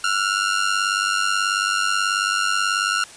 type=ring-modulated tone; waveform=sawtooth; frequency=1396.9 Hz; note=F6; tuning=in tune; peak=-12 dBFS; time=0.04-3.04 s; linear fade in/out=0 ms; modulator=49.2 Hz; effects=white hiss -42 dBFS RMS until 3.16 s + resampled to 22050 Hz